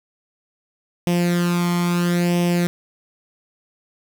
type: tone with flanger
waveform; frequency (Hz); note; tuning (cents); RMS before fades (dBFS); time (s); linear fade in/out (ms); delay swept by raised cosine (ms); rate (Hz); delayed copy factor
sawtooth; 174.61; F3; 0; -19; 1.07-2.67; 0; 0.35 to 0.93; 0.75; +0.7
effects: none